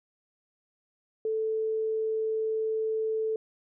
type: tone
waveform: sine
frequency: 439.8 Hz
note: A4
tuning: 1 cent flat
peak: -26 dBFS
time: 1.25-3.36 s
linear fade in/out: 2 ms
effects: none